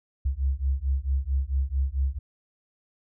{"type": "beating tone pair", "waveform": "sine", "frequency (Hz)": [65.41, 69.91], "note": ["C2", "C#2"], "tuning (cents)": [0, 15], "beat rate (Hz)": 4.5, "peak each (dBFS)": -26, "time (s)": [0.25, 2.19], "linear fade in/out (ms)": 10, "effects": []}